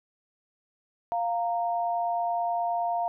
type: tone pair together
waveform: sine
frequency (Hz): 698 / 927.4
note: F5 / A#5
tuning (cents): -1 / -9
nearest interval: perfect fourth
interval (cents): 492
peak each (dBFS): -26 / -31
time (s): 1.12-3.08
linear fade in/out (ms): 0
effects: none